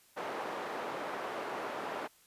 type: band-pass noise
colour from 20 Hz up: white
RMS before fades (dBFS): -39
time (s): 0.16-2.08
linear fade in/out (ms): 20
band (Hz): 330 to 1000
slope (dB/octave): 12
effects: white hiss -64 dBFS RMS until 2.26 s + resampled to 32000 Hz